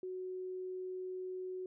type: tone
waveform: sine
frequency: 370 Hz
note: F#4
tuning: in tune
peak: -39 dBFS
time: 0.03-1.66 s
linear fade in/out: 2 ms
effects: none